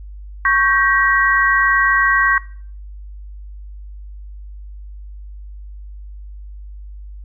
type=chord; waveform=sine; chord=G diminished; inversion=second; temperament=equal with one note detuned; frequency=1108.7 / 1568 / 1906 Hz; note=Db6 / G6 / Bb6; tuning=0 / 0 / +38 cents; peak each=-16 dBFS; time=0.45-2.38 s; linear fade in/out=2 ms; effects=noise-tail reverb RT60 0.5 s tail -21 dB re dry + added 50 Hz sine -31 dBFS peak until 7.24 s